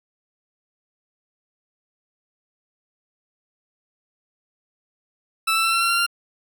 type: tone with pitch steps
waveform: 20% pulse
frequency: 1318.5 / 1330 / 1341.5 / 1353.2 / 1365 / 1376.9 / 1388.9 Hz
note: E6 / E6 / E6 / E6 / F6 / F6 / F6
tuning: 0 / +15 / +30 / +45 / -40 / -25 / -10 cents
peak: -13 dBFS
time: 5.47-6.065 s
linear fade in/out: 10 ms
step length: 85 ms
effects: none